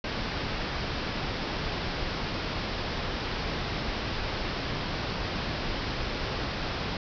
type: low-pass noise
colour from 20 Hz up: pink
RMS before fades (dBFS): -32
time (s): 0.04-6.97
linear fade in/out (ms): 2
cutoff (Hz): 5400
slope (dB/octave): 96
effects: none